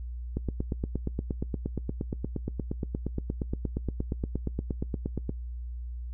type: click train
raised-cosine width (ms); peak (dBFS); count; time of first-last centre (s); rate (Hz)
3; -17; 43; 0.37-5.294; 8.53
effects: noise-tail reverb RT60 0.1 s tail -21 dB re dry + added 60 Hz sine -34 dBFS peak until 6.13 s